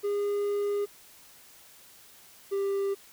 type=tone pair in turn; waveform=triangle; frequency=407.9 / 395.4 Hz; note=G#4 / G4; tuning=-31 / +15 cents; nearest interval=minor second; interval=54 cents; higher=first; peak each=-24 / -24 dBFS; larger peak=neither; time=0.03-0.86 / 2.51-2.95 s; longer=first; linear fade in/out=20 ms; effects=white hiss -54 dBFS RMS until 3.12 s